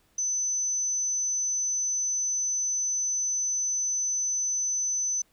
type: tone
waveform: sine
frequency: 6060 Hz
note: F#8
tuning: 40 cents sharp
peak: -25 dBFS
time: 0.18-5.22 s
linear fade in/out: 5 ms
effects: pink hiss -66 dBFS RMS until 5.32 s